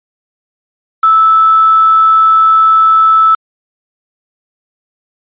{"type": "tone with quantisation", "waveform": "sine", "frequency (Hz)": 1311, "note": "E6", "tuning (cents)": -10, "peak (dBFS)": -4, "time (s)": [1.03, 3.35], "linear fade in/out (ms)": 5, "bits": 4, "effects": ["resampled to 8000 Hz"]}